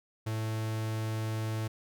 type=tone; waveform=45% pulse; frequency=110 Hz; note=A2; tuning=in tune; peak=-31 dBFS; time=0.26-1.68 s; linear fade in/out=10 ms; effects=none